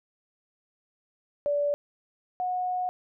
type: tone pair in turn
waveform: sine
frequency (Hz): 579 / 729.5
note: D5 / F#5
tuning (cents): -25 / -25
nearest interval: major third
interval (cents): 400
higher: second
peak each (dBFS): -23 / -26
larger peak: first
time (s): 1.46-1.74 / 2.4-2.89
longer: second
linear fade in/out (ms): 0
effects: none